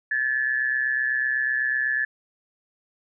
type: tone with amplitude modulation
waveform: sine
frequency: 1727 Hz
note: A6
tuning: 33 cents flat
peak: -18 dBFS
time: 0.11-2.05 s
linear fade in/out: 5 ms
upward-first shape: sine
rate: 128 Hz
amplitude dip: 70%
effects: none